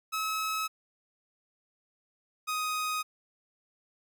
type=tone pair in turn; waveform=sawtooth; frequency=1288 / 1251.3 Hz; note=E6 / D#6; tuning=-41 / +9 cents; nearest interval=minor second; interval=50 cents; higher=first; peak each=-26 dBFS; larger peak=neither; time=0.12-0.68 / 2.47-3.03 s; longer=neither; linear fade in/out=20 ms; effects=none